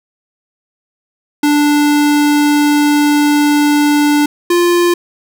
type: tone pair in turn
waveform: square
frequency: 293.7 / 348.8 Hz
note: D4 / F4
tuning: 0 / -2 cents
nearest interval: minor third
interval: 298 cents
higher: second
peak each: -9 dBFS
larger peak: neither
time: 1.43-4.26 / 4.5-4.94 s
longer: first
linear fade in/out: 5 ms
effects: none